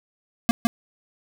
square tone with echo, 233.1 Hz, A#3, in tune, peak -15 dBFS, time 0.49-0.51 s, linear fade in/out 0 ms, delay 160 ms, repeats 1, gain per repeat -2 dB, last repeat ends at 0.67 s, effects none

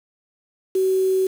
sine tone with quantisation, 378.1 Hz, F#4, 38 cents sharp, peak -16 dBFS, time 0.75-1.27 s, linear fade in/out 5 ms, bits 6, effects none

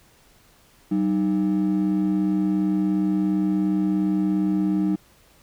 triangle ring-modulated tone, 249.3 Hz, B3, 16 cents sharp, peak -13 dBFS, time 0.91-4.96 s, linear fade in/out 10 ms, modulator 58.6 Hz, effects tanh soft clip ceiling -12 dBFS + pink hiss -56 dBFS RMS until 5.42 s

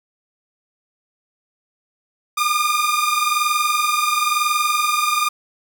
sawtooth tone pair together, 1200 / 1221 Hz, D6 / D#6, +37 / -33 cents, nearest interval unison, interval 30 cents, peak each -16 dBFS, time 2.37-5.29 s, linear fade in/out 10 ms, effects none

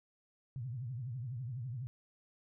sine tone with vibrato, 123.47 Hz, B2, in tune, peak -38 dBFS, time 0.56-1.87 s, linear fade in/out 0 ms, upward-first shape triangle, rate 12 Hz, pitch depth 220 cents each way, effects none

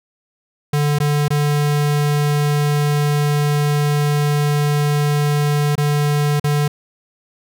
square tone with dropouts, 146.8 Hz, D3, in tune, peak -15 dBFS, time 0.73-6.68 s, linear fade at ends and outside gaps 5 ms, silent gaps 0.987-1.001 / 1.282-1.304 / 5.755-5.778 / 6.398-6.441 s, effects none

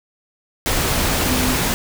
sine tone in noise, 252.8 Hz, B3, 41 cents sharp, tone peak -21 dBFS, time 1.26-1.55 s, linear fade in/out 0 ms, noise pink, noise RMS -19 dBFS, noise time 0.66-1.74 s, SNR -5 dB, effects none

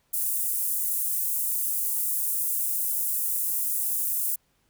pink high-pass noise, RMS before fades -27 dBFS, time 0.13-4.36 s, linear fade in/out 10 ms, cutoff 10000 Hz, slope 24 dB/octave, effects pink hiss -69 dBFS RMS until 4.69 s

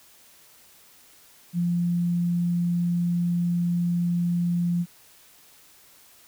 sine tone, 173.7 Hz, F3, 9 cents flat, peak -21 dBFS, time 1.53-4.86 s, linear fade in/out 50 ms, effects white hiss -54 dBFS RMS until 6.27 s

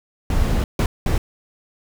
brown noise bursts at uneven times, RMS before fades -18 dBFS, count 3, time 0.3-0.64 / 0.79-0.86 / 1.06-1.18 s, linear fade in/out 2 ms, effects none

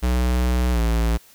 square tone with pitch glide, 61.7 to 56.91 Hz, B1 to A#1, -1 to -41 cents, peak -18 dBFS, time 0.02-1.18 s, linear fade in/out 20 ms, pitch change -140 cents, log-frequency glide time 0.72-0.8 s, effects white hiss -51 dBFS RMS until 1.34 s

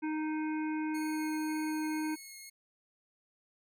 harmonic tone, 310 Hz, D#4, 6 cents flat, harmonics 1 / 3 / 5 / 7 / 8, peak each -32 / -42 / -46 / -49 / -50 dBFS, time 0.02-2.16 s, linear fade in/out 20 ms
10% pulse tone with vibrato, 2177 Hz, C#7, 32 cents flat, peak -38 dBFS, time 0.94-2.5 s, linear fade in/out 10 ms, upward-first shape triangle, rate 1.9 Hz, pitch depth 19 cents each way
effects none

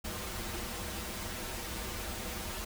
pink noise with comb filter, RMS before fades -39 dBFS, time 0.04-2.65 s, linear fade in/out 10 ms, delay 7.1 ms, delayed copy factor -0.8, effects none

